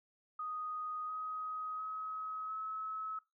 sine tone with pitch steps, 1244.5 / 1259.7 / 1275.1 / 1290.6 Hz, D#6 / D#6 / D#6 / E6, 0 / +21 / +42 / -37 cents, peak -38 dBFS, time 0.39-3.19 s, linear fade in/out 5 ms, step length 700 ms, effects noise-tail reverb RT60 0.2 s tail -18 dB re dry

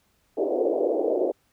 white band-pass noise, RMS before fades -24 dBFS, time 0.37-1.32 s, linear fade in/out 10 ms, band 310 to 620 Hz, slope 48 dB/octave, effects pink hiss -67 dBFS RMS until 1.52 s

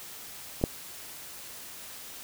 clicks, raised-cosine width 2 ms, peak -27 / -9 dBFS, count 2, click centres 0.614 / 0.639 s, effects white hiss -44 dBFS RMS until 2.23 s

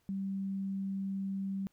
sine tone, 194.4 Hz, G3, 14 cents flat, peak -33 dBFS, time 0.09-1.67 s, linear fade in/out 0 ms, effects pink hiss -74 dBFS RMS until 1.72 s

